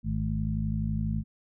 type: harmonic tone with a mistuned harmonic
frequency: 51.91 Hz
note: G#1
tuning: in tune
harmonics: 1 / 2 / 3 / 4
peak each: -32 / -32 / -32 / -32 dBFS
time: 0.03-1.24 s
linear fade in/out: 50 ms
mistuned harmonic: 4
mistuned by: +59 cents
effects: none